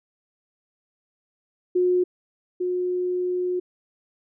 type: tone pair in turn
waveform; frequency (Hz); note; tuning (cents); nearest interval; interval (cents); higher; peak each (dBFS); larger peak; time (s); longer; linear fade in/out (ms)
sine; 361.2 / 361.2; F#4 / F#4; -42 / -42; unison; 0; neither; -17 / -22; first; 1.75-2.04 / 2.6-3.6; second; 10
effects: none